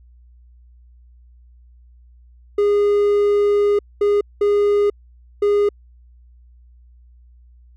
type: tone bursts at uneven times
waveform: triangle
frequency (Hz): 410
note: G#4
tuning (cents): -22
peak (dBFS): -11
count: 4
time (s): 2.58-3.79 / 4.01-4.21 / 4.41-4.9 / 5.42-5.69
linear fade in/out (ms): 5
effects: added 60 Hz sine -45 dBFS peak until 7.76 s